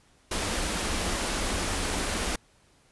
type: band-stop noise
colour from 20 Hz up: pink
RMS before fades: -29 dBFS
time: 0.31-2.36 s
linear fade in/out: 5 ms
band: 100 to 160 Hz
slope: 96 dB/octave
effects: pink hiss -62 dBFS RMS until 2.91 s + resampled to 24000 Hz